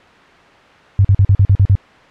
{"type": "tone bursts", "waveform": "sine", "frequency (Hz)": 98, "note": "G2", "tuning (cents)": 0, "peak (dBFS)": -6, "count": 8, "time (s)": [0.99, 1.753], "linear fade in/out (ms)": 0, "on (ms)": 56, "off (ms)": 45, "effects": ["white hiss -43 dBFS RMS until 2.1 s", "low-pass 2000 Hz 12 dB/octave"]}